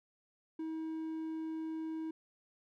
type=tone; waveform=triangle; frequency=319.4 Hz; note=D#4; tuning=45 cents sharp; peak=-35 dBFS; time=0.59-2.11 s; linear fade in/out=5 ms; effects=none